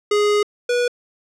square tone pair in turn, 415.3 / 486.7 Hz, G#4 / B4, 0 / -25 cents, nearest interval minor third, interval 275 cents, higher second, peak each -15 / -17 dBFS, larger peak first, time 0.11-0.43 / 0.69-0.88 s, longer first, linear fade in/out 5 ms, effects low-pass 7000 Hz 12 dB/octave

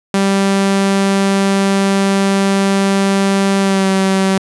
sawtooth tone with pitch glide, 196 to 191.97 Hz, G3 to G3, 0 to -36 cents, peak -7 dBFS, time 0.14-4.38 s, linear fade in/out 2 ms, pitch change -36 cents, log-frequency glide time 3.6-3.87 s, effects resampled to 24000 Hz + 7-bit

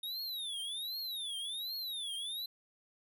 square tone with vibrato, 3693 Hz, A#7, 17 cents flat, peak -38 dBFS, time 0.03-2.46 s, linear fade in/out 5 ms, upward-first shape triangle, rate 1.3 Hz, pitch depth 280 cents each way, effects none

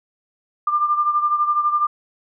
sine beating tone pair, 1193 / 1205 Hz, D6 / D6, +27 / +44 cents, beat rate 12 Hz, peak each -17 / -23 dBFS, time 0.67-1.87 s, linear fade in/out 5 ms, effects none

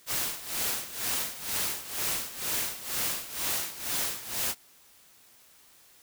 white noise with tremolo, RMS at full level -29 dBFS, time 0.06-4.55 s, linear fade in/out 50 ms, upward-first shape sine, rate 2.1 Hz, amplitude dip 80%, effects white hiss -58 dBFS RMS until 6.02 s

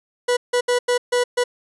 40% pulse tone bursts at uneven times, 490.2 Hz, B4, 13 cents flat, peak -15 dBFS, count 6, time 0.28-0.37 / 0.53-0.61 / 0.68-0.79 / 0.88-0.98 / 1.12-1.24 / 1.37-1.44 s, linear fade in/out 10 ms, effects resampled to 24000 Hz

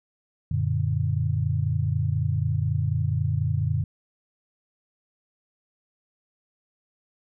sine chord, Gb augmented, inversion none, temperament equal, 92.5 / 116.54 / 146.83 Hz, Gb2 / Bb2 / D3, 0 / 0 / 0 cents, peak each -26 dBFS, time 0.51-3.84 s, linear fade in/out 5 ms, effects none

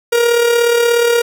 45% pulse tone with amplitude modulation, 472.2 Hz, A#4, 22 cents sharp, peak -8 dBFS, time 0.12-1.22 s, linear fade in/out 10 ms, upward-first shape sine, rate 36.8 Hz, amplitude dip 45%, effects none

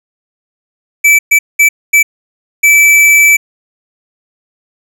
square tone bursts at uneven times, 2313 Hz, D7, 27 cents flat, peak -4 dBFS, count 5, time 1.04-1.19 / 1.31-1.39 / 1.59-1.69 / 1.93-2.03 / 2.63-3.37 s, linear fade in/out 10 ms, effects none

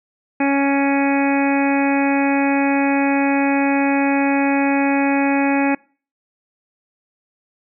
harmonic tone, 278.1 Hz, C#4, 6 cents sharp, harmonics 1 / 2 / 3 / 4 / 5 / 6 / 7 / 8 / 9, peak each -16 / -24 / -22 / -34 / -32 / -28 / -31 / -29 / -27 dBFS, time 0.4-5.75 s, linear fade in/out 5 ms, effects noise-tail reverb RT60 0.4 s tail -25 dB re dry

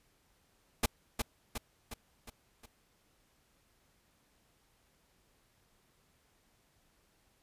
pink noise with echo, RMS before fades -28 dBFS, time 0.83-0.86 s, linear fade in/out 5 ms, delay 360 ms, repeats 5, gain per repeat -5 dB, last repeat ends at 2.66 s, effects pink hiss -71 dBFS RMS until 7.42 s + resampled to 32000 Hz

